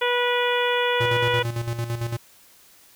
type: harmonic tone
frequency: 488 Hz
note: B4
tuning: 21 cents flat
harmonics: 1 / 2 / 3 / 4 / 5 / 6 / 7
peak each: -23 / -26 / -28 / -29 / -30 / -31 / -31 dBFS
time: 0.01-1.43 s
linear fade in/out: 10 ms
type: tone with tremolo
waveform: square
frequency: 117.2 Hz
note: A#2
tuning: 10 cents sharp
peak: -24 dBFS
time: 1-2.17 s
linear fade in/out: 10 ms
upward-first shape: square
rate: 8.9 Hz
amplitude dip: 60%
effects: white hiss -53 dBFS RMS until 2.95 s